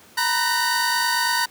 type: tone cluster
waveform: 40% pulse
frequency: 932 / 981 / 1503 / 1840 / 4609 Hz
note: A#5 / B5 / F#6 / A#6 / D8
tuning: -1 / -12 / +27 / -23 / -33 cents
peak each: -25 dBFS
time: 0.17-1.46 s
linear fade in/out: 10 ms
effects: pink hiss -49 dBFS RMS until 1.5 s + high-pass 150 Hz 12 dB/octave